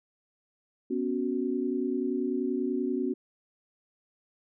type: chord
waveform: sine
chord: B suspended second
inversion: none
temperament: equal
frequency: 246.9 / 277.2 / 370 Hz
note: B3 / C#4 / F#4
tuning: 0 / 0 / 0 cents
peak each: -31 dBFS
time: 0.9-3.14 s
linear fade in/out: 10 ms
effects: none